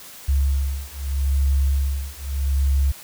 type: beating tone pair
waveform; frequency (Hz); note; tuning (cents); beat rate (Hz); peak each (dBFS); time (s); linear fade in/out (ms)
sine; 68.4 / 69.2; C#2 / C#2; -23 / -2; 0.8; -21; 0.28-2.92; 10
effects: white hiss -41 dBFS RMS until 3.03 s